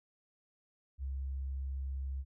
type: tone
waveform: sine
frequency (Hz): 67.3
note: C2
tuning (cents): +49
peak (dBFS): -35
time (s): 0.98-2.25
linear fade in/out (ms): 50
effects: none